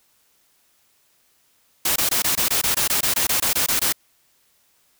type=noise bursts; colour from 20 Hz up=white; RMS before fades=-20 dBFS; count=16; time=1.85-3.925 s; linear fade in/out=5 ms; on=110 ms; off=21 ms; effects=white hiss -62 dBFS RMS until 4.99 s